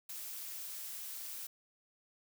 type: noise with amplitude modulation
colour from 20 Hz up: blue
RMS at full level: -42 dBFS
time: 0.09-1.47 s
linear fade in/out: 5 ms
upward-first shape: sine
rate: 284 Hz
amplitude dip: 50%
effects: none